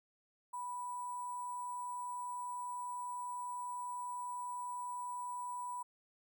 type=tone with sample-and-hold; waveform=sine; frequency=985 Hz; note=B5; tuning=5 cents flat; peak=-39 dBFS; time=0.53-5.83 s; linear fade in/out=10 ms; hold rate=8820 Hz; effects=none